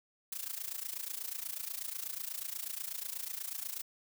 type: noise with amplitude modulation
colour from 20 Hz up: blue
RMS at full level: -37 dBFS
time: 0.32-3.82 s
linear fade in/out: 5 ms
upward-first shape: sine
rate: 28.2 Hz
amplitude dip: 85%
effects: none